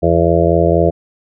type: harmonic tone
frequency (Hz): 84.2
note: E2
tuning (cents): +37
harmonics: 1 / 2 / 4 / 5 / 6 / 7 / 8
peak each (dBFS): -17 / -17 / -17 / -17 / -17 / -17 / -17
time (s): 0.02-0.91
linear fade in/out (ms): 20
effects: none